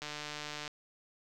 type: click train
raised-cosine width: 0.2 ms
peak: -23 dBFS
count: 99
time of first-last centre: 0.02-0.678 s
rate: 149 Hz
effects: none